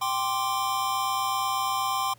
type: chord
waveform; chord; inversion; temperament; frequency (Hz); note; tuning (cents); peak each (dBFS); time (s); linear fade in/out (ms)
square; G suspended fourth; none; equal; 784 / 1046.5 / 1174.7; G5 / C6 / D6; 0 / 0 / 0; -31 / -28 / -33; 0.01-2.14; 10
effects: added 116 Hz sine -54 dBFS peak until 2.18 s + pink hiss -59 dBFS RMS until 2.18 s